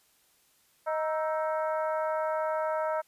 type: harmonic tone with a mistuned harmonic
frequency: 312.8 Hz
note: D#4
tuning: 9 cents sharp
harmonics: 2 / 3 / 4 / 5 / 6 / 7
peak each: -29 / -33 / -36 / -42 / -51 / -51 dBFS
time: 0.86-3.02 s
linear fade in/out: 20 ms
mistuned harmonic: 4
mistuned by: +87 cents
effects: white hiss -66 dBFS RMS until 3.07 s + resampled to 32000 Hz